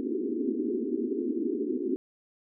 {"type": "band-pass noise", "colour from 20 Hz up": "white", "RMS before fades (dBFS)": -30, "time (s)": [0, 1.96], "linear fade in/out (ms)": 0, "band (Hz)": [230, 410], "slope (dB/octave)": 96, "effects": []}